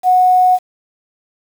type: tone with quantisation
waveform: sine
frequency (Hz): 734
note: F#5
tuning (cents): -14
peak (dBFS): -7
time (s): 0.03-0.59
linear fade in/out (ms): 50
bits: 6
effects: none